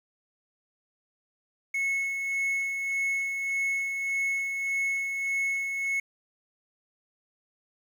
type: tone with tremolo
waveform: triangle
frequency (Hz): 2192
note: C#7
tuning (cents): -20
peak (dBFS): -23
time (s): 1.74-6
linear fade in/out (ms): 5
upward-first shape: sine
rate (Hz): 1.7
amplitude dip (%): 40
effects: 9-bit